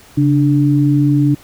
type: tone pair together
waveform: sine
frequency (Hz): 138.59 / 293.7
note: C#3 / D4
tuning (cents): 0 / 0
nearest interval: octave + minor second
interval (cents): 1300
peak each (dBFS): -12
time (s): 0.17-1.35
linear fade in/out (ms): 10
effects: pink hiss -43 dBFS RMS until 1.43 s